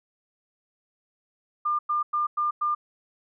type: tone bursts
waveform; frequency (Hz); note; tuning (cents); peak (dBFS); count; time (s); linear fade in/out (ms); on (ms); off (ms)
sine; 1200; D6; +37; -22; 5; 1.65-2.75; 10; 140; 100
effects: none